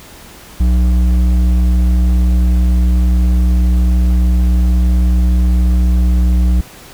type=tone with hard clipping; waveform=sine; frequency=61.1 Hz; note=B1; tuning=18 cents flat; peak=-10 dBFS; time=0.6-6.61 s; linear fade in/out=5 ms; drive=8 dB; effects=pink hiss -37 dBFS RMS until 6.93 s